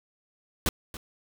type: noise with echo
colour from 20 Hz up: pink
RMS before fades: -24 dBFS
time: 0.66-0.69 s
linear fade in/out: 2 ms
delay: 280 ms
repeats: 1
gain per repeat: -15 dB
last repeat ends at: 0.97 s
effects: none